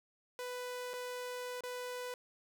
sawtooth tone with dropouts, 496.2 Hz, B4, 8 cents sharp, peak -36 dBFS, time 0.39-2.14 s, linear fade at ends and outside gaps 1 ms, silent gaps 0.934-0.938 / 1.607-1.636 s, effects none

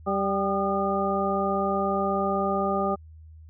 harmonic tone with a mistuned harmonic, 196 Hz, G3, in tune, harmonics 1 / 2 / 3 / 4 / 6, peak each -29 / -29 / -29 / -29 / -29 dBFS, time 0.06-2.96 s, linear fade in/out 20 ms, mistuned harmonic 6, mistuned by +59 cents, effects added 79 Hz sine -44 dBFS peak until 3.49 s

